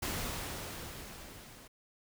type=noise with level ramp; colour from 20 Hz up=pink; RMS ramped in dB=-35 to -54 dBFS; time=0.02-1.68 s; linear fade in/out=10 ms; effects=none